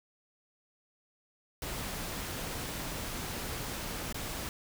pink noise with dropouts, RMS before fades -38 dBFS, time 1.62-4.49 s, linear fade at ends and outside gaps 1 ms, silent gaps 4.126-4.144 s, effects none

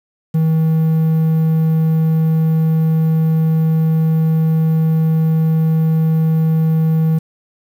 triangle tone, 159.9 Hz, D#3, 48 cents sharp, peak -9 dBFS, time 0.34-7.19 s, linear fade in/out 10 ms, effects 7-bit

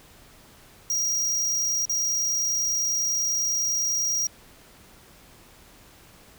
square tone with dropouts, 5710 Hz, F8, 37 cents sharp, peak -23 dBFS, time 0.9-4.27 s, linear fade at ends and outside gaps 2 ms, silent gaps 1.854-1.895 s, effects pink hiss -52 dBFS RMS until 6.38 s

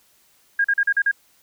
sine tone bursts, 1625 Hz, G#6, 38 cents flat, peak -15 dBFS, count 6, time 0.59-1.114 s, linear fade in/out 5 ms, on 54 ms, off 40 ms, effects white hiss -59 dBFS RMS until 1.42 s

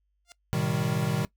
5% pulse tone with exponential growth, 698.5 Hz, F5, in tune, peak -31 dBFS, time 0.25-0.32 s, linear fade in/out 0 ms, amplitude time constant 15 ms
square chord, A half-diminished seventh, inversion none, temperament equal with one note detuned, 110 / 127.97 / 155.56 / 196 Hz, A2 / C3 / Eb3 / G3, 0 / -38 / 0 / 0 cents, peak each -34 / -31 / -29 / -33 dBFS, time 0.53-1.25 s, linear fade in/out 0 ms
effects noise-tail reverb RT60 0.1 s tail -20 dB re dry + added 50 Hz sine -70 dBFS peak until 1.36 s

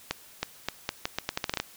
accelerating click train, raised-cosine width 0.2 ms, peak -10 dBFS, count 13, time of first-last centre 0.11-1.6 s, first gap 320 ms, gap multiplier 0.8, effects white hiss -52 dBFS RMS until 1.76 s

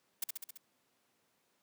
blue noise with echo, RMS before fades -34 dBFS, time 0.22-0.24 s, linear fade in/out 5 ms, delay 67 ms, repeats 5, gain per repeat -3 dB, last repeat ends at 0.575 s, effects pink hiss -75 dBFS RMS until 1.62 s + high-pass 200 Hz 12 dB/octave

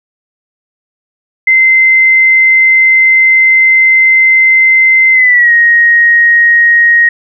sine tone with pitch glide, 2071 to 1877.3 Hz, C7 to A#6, -18 to +12 cents, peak -3 dBFS, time 1.47-7.09 s, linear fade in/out 5 ms, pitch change -170 cents, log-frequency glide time 5.13-5.52 s, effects none

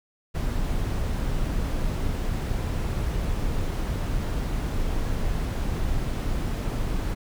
brown noise, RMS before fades -26 dBFS, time 0.34-7.15 s, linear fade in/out 20 ms, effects none

